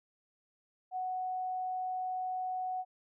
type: tone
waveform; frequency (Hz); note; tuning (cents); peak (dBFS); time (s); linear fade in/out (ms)
sine; 741; F#5; +2; -33; 0.91-2.85; 50
effects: none